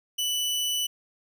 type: tone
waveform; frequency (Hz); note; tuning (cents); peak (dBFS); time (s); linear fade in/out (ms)
sawtooth; 2975; F#7; +9; -22; 0.18-0.87; 10
effects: none